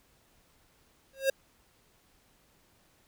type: tone with exponential growth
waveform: square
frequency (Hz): 539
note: C#5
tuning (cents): -49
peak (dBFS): -21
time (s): 1.13-1.3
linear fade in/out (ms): 5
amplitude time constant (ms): 35
effects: pink hiss -66 dBFS RMS until 3.07 s